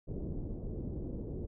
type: low-pass noise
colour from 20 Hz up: pink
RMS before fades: -39 dBFS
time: 0.07-1.47 s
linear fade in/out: 20 ms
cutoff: 440 Hz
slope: 24 dB/octave
effects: none